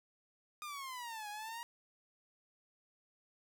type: exponential two-way sweep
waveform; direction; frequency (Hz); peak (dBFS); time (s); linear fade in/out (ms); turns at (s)
sawtooth; down then up; 1230 to 823 to 952; -39; 0.62-1.63; 0; 1.29
effects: none